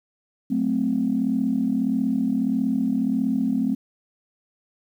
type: chord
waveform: sine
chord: F# diminished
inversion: none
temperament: equal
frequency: 185 / 220 / 261.6 Hz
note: F#3 / A3 / C4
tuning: 0 / 0 / 0 cents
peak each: -28 / -23 / -22 dBFS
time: 0.5-3.75 s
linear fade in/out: 10 ms
effects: tanh soft clip ceiling -11 dBFS + 9-bit